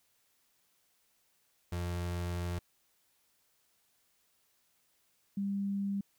35% pulse / sine tone pair in turn, 87.5 / 198.77 Hz, F2 / G3, +4 / +24 cents, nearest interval octave + major second, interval 1420 cents, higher second, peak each -32 / -31 dBFS, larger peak second, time 1.72-2.59 / 5.37-6.01 s, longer first, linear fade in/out 5 ms, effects white hiss -73 dBFS RMS until 6.18 s

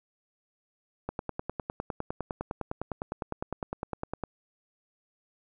click train, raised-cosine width 1 ms, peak -18 dBFS, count 32, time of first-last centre 1.09-4.237 s, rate 9.85 Hz, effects none

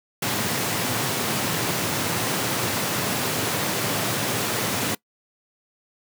pink high-pass noise, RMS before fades -25 dBFS, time 0.22-4.95 s, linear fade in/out 5 ms, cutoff 100 Hz, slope 48 dB/octave, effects noise-tail reverb RT60 0.1 s tail -22 dB re dry

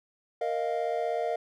triangle chord, Bb suspended fourth, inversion none, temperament equal, 466.2 / 622.3 / 698.5 Hz, Bb4 / Eb5 / F5, 0 / 0 / 0 cents, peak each -30 / -30 / -29 dBFS, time 0.41-1.36 s, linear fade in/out 5 ms, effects none

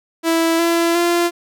sawtooth tone with pitch steps, 329.6 / 337.1 / 344.8 Hz, E4 / E4 / F4, 0 / +39 / -22 cents, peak -10 dBFS, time 0.23-1.31 s, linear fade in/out 50 ms, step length 360 ms, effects none

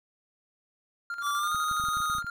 triangle tone with tremolo, 1396.9 Hz, F6, in tune, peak -29 dBFS, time 1.1-2.3 s, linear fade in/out 2 ms, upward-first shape square, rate 12 Hz, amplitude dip 60%
square tone with pitch glide, 1161 to 1244.3 Hz, D6 to D#6, -20 to 0 cents, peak -28 dBFS, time 1.21-2.22 s, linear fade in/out 50 ms, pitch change +120 cents, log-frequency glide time 1.34-1.55 s
clicks, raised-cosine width 5 ms, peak -32 dBFS, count 11, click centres 1.547 / 1.713 / 1.799 / 1.839 / 1.886 / 1.97 / 2.003 / 2.099 / 2.151 / 2.184 / 2.245 s
effects none

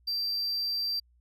triangle tone, 4699 Hz, D8, in tune, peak -27 dBFS, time 0.07-1 s, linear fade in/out 10 ms, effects added 60 Hz sine -61 dBFS peak until 1.2 s

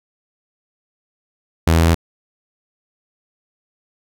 sawtooth tone with pitch steps, 81.7 / 82.22 / 82.74 / 83.27 Hz, E2 / E2 / E2 / E2, -15 / -4 / +7 / +18 cents, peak -7 dBFS, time 1.67-1.946 s, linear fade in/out 5 ms, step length 69 ms, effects none

